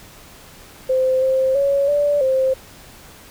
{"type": "tone with pitch steps", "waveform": "sine", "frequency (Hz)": [519, 526, 558, 581, 526], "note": ["C5", "C5", "C#5", "D5", "C5"], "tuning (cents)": [-14, 9, 11, -19, 9], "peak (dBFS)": -14, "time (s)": [0.89, 2.54], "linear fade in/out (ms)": 10, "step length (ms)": 330, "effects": ["pink hiss -43 dBFS RMS until 3.3 s"]}